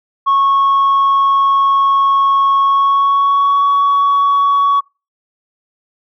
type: tone with pitch glide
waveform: sine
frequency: 1100 to 1123.8 Hz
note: C#6 to C#6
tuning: -14 to +23 cents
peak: -7 dBFS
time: 0.26-4.81 s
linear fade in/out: 20 ms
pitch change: +37 cents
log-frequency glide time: 2.59-3.65 s
effects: noise-tail reverb RT60 0.3 s tail -25 dB re dry + tanh soft clip ceiling -7 dBFS